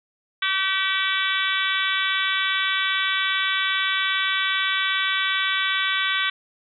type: harmonic tone with a mistuned harmonic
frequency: 382.5 Hz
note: G4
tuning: 42 cents flat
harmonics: 3 / 4 / 5 / 6 / 7 / 8 / 9 / 10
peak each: -29 / -26 / -28 / -28 / -34 / -31 / -27 / -32 dBFS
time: 0.42-6.3 s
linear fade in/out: 5 ms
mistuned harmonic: 5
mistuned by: +17 cents
effects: none